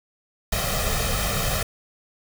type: noise with comb filter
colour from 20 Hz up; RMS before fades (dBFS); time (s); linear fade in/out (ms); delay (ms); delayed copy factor
pink; -24; 0.52-1.63; 5; 1.6; +0.8
effects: none